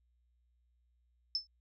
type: tone with exponential decay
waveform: sine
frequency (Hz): 5274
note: E8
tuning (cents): 0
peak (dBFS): -27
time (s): 1.35-1.47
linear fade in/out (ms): 1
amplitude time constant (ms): 26
effects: added 60 Hz sine -70 dBFS peak until 1.6 s